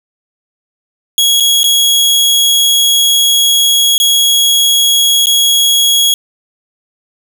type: tone with dropouts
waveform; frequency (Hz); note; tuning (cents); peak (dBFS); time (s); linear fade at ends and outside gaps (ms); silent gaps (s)
sawtooth; 3322; G#7; 0; -4; 1.18-6.14; 1; 1.4-1.405 / 1.632-1.641 / 3.98-4 / 5.258-5.269
effects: none